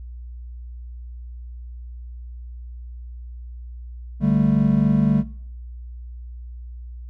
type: chord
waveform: triangle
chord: D suspended fourth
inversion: none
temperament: equal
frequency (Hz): 146.83 / 196 / 220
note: D3 / G3 / A3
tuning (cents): 0 / 0 / 0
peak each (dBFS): -18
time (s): 4.2-5.24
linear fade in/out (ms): 50
effects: noise-tail reverb RT60 0.6 s tail -21 dB re dry + added 60 Hz sine -33 dBFS peak until 7.09 s